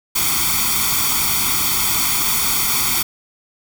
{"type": "noise with comb filter", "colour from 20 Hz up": "white", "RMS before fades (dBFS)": -18, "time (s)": [0.15, 3.03], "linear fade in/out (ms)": 10, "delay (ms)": 0.88, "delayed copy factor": 1, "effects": []}